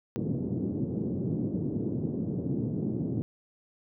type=band-pass noise; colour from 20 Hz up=pink; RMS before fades=-31 dBFS; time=0.16-3.22 s; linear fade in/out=0 ms; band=120 to 360 Hz; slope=24 dB/octave; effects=none